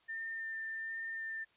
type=tone with vibrato; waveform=sine; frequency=1800 Hz; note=A6; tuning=39 cents sharp; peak=-38 dBFS; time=0.08-1.45 s; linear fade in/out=20 ms; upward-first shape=sine; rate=1.3 Hz; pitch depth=10 cents each way; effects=white hiss -69 dBFS RMS until 1.56 s + resampled to 8000 Hz